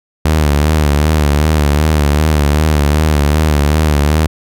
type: tone with vibrato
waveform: sawtooth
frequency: 75.1 Hz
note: D2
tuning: 39 cents sharp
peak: -5 dBFS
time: 0.25-4.27 s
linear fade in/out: 5 ms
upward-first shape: sine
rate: 2.6 Hz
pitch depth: 75 cents each way
effects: none